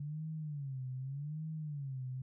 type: tone with vibrato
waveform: sine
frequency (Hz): 142.5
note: C#3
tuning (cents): +48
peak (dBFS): -38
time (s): 0-2.22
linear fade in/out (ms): 5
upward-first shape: sine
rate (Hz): 0.84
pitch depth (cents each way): 180
effects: none